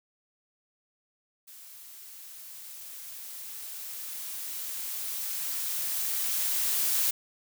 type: noise with level ramp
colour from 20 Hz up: blue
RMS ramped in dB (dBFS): -49 to -26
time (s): 1.47-7.11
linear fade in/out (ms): 10
effects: none